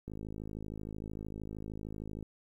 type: click train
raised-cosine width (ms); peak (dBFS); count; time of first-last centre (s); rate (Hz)
3; -29; 115; 0.08-2.227; 53.1
effects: 11-bit